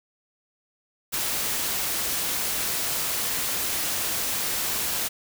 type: noise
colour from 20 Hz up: white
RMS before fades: -27 dBFS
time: 1.12-5.09 s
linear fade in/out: 20 ms
effects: none